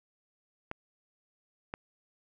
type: clicks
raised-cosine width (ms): 0.5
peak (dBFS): -21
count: 2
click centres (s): 0.714 / 1.739
effects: none